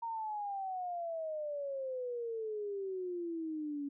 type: exponential sweep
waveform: sine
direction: down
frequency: 932.3 to 280 Hz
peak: -36 dBFS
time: 0.02-3.89 s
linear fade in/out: 10 ms
effects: none